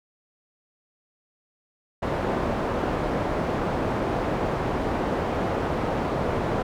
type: low-pass noise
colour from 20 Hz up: white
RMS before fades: -26 dBFS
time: 2.02-6.63 s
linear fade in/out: 10 ms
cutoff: 700 Hz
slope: 12 dB/octave
effects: none